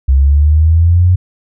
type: linear sweep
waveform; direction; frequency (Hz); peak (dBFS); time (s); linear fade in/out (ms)
sine; up; 65.41 to 92; -5; 0.08-1.16; 10
effects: none